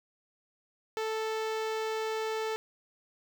sawtooth tone with notch filter, 440 Hz, A4, in tune, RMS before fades -33 dBFS, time 0.97-2.56 s, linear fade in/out 0 ms, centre 11000 Hz, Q 0.52, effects none

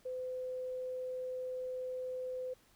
sine tone, 509 Hz, C5, 48 cents flat, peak -37 dBFS, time 0.05-2.54 s, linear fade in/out 10 ms, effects pink hiss -67 dBFS RMS until 2.75 s

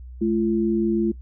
sine tone pair together, 214.9 / 341.1 Hz, A3 / F4, -41 / -41 cents, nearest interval minor sixth, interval 800 cents, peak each -21 dBFS, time 0.21-1.12 s, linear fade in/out 10 ms, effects noise-tail reverb RT60 0.1 s tail -20 dB re dry + added 62 Hz sine -36 dBFS peak until 1.21 s

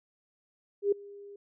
sine tone with ADSR envelope, 404 Hz, G#4, 48 cents flat, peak -20 dBFS, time 0.82-1.36 s, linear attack 100 ms, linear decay 6 ms, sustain -24 dB, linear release 4 ms, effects none

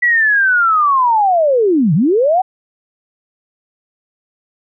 sine linear two-way sweep, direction down then up, 1966 to 138.59 to 773 Hz, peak -9 dBFS, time 0.02-2.42 s, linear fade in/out 10 ms, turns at 1.94 s, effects none

